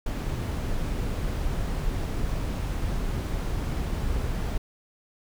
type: noise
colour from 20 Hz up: brown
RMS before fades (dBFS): -28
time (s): 0.06-4.58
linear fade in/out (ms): 5
effects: none